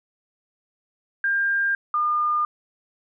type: tone pair in turn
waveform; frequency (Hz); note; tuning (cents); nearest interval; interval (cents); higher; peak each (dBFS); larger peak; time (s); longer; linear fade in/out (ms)
sine; 1600 / 1210.8; G6 / D#6; +35 / -48; perfect fourth; 483; first; -19; neither; 1.24-1.75 / 1.94-2.45; neither; 2
effects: none